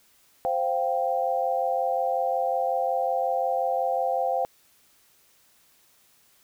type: chord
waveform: sine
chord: C suspended fourth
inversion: none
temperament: equal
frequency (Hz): 523.3 / 698.5 / 784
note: C5 / F5 / G5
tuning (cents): 0 / 0 / 0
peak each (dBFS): -27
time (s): 0.45-4.45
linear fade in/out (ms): 0
effects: white hiss -61 dBFS RMS until 6.43 s